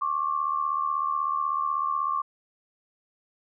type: tone pair together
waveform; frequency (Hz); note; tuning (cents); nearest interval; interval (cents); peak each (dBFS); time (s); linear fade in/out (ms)
sine; 1084.8 / 1161; C#6 / D6; -38 / -20; minor second; 118; -27; 0.01-2.22; 10
effects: none